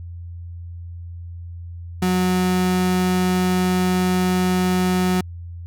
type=tone; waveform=35% pulse; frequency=182.8 Hz; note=F#3; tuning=21 cents flat; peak=-15 dBFS; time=2.02-5.21 s; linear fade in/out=5 ms; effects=added 86 Hz sine -31 dBFS peak until 5.66 s